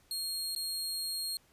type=tone with dropouts; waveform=sawtooth; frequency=4255 Hz; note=C8; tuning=28 cents sharp; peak=-31 dBFS; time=0.11-1.37 s; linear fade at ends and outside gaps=1 ms; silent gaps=0.55-0.561 s; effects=pink hiss -66 dBFS RMS until 1.52 s + resampled to 32000 Hz